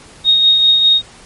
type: tone with tremolo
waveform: sine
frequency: 3729 Hz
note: A#7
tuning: in tune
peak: -5 dBFS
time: 0.24-1.02 s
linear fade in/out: 50 ms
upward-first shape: triangle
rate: 5 Hz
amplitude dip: 45%
effects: pink hiss -40 dBFS RMS until 1.25 s + MP3 48 kbps